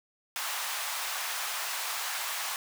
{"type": "high-pass noise", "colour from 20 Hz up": "pink", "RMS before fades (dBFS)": -34, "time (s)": [0.36, 2.56], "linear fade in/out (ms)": 0, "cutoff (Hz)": 820, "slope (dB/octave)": 24, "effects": []}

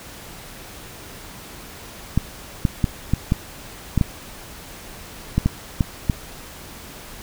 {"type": "clicks", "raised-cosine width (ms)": 5, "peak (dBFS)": -4, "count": 11, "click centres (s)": [2.176, 2.652, 2.842, 3.136, 3.321, 3.977, 4.012, 5.38, 5.46, 5.808, 6.098], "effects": ["pink hiss -39 dBFS RMS until 7.22 s"]}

